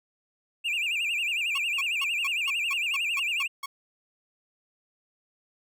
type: tone with vibrato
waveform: triangle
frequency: 2585 Hz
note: E7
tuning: 34 cents flat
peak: -24 dBFS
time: 0.64-3.48 s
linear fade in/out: 20 ms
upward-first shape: sine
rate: 11 Hz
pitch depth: 170 cents each way
type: tone bursts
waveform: sawtooth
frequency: 1103 Hz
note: C#6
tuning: 9 cents flat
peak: -28 dBFS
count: 10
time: 1.55-3.66 s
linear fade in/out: 5 ms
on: 31 ms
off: 200 ms
effects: none